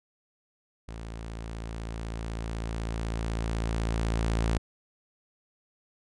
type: tone with level ramp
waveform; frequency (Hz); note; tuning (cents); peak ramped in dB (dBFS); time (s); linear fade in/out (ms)
sawtooth; 56; A1; +31; -34 to -20; 0.88-4.58; 5
effects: resampled to 22050 Hz